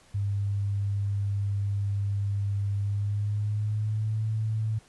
sine tone with pitch glide, 100.4 to 109.49 Hz, G2 to A2, +42 to -8 cents, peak -25 dBFS, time 0.14-4.79 s, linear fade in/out 10 ms, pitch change +150 cents, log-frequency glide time 2.78-4.25 s, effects pink hiss -58 dBFS RMS until 4.88 s + resampled to 24000 Hz

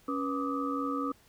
sine tone cluster, 277.4 / 487.4 / 1174 / 1258 Hz, C#4 / B4 / D6 / D#6, +1 / -23 / -1 / +19 cents, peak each -32 / -38 / -36 / -37 dBFS, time 0.08-1.12 s, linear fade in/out 5 ms, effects pink hiss -62 dBFS RMS until 1.28 s

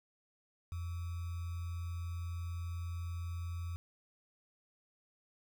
sine tone with sample-and-hold, 85.8 Hz, F2, 30 cents flat, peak -37 dBFS, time 0.72-3.76 s, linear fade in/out 0 ms, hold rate 1225 Hz, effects none

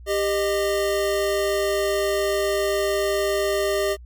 square tone pair together, 396.3 / 616 Hz, G4 / D#5, +19 / -17 cents, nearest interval minor sixth, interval 764 cents, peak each -23 / -24 dBFS, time 0.06-3.97 s, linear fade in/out 50 ms, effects added 60 Hz sine -39 dBFS peak until 4.05 s + MP3 96 kbps

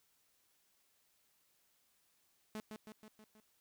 sawtooth tone with echo, 215.5 Hz, A3, 36 cents flat, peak -38 dBFS, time 2.55-2.6 s, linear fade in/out 0 ms, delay 160 ms, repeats 5, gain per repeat -4 dB, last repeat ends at 3.4 s, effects white hiss -75 dBFS RMS until 3.6 s

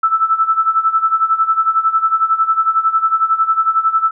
sine tone with tremolo, 1318.5 Hz, E6, in tune, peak -8 dBFS, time 0.03-4.11 s, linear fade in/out 5 ms, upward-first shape sine, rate 11 Hz, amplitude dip 80%, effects none

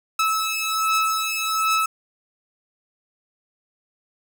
sawtooth beating tone pair, 1301 / 1302.3 Hz, E6 / E6, -23 / -21 cents, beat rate 1.3 Hz, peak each -19 / -20 dBFS, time 0.19-1.86 s, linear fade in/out 5 ms, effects none

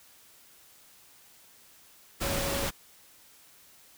sine tone in noise, 554.4 Hz, C#5, in tune, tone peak -34 dBFS, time 2.22-2.67 s, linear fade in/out 20 ms, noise pink, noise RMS -31 dBFS, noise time 2.2-2.71 s, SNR -6 dB, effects white hiss -57 dBFS RMS until 3.97 s

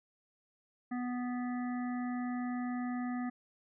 harmonic tone, 246.9 Hz, B3, in tune, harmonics 1 / 3 / 5 / 7 / 8, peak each -34 / -44 / -48 / -51 / -52 dBFS, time 0.91-3.3 s, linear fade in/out 10 ms, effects none

